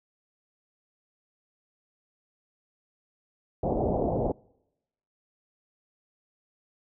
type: low-pass noise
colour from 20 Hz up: white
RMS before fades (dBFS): -27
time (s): 3.63-4.32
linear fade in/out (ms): 5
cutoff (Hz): 740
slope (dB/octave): 48
effects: noise-tail reverb RT60 0.9 s tail -26 dB re dry